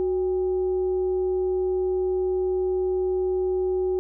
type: tone with frequency modulation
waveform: sine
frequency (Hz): 370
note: F#4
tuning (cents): 0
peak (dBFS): -21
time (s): 0-3.99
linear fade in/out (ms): 0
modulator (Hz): 432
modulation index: 0.22
effects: none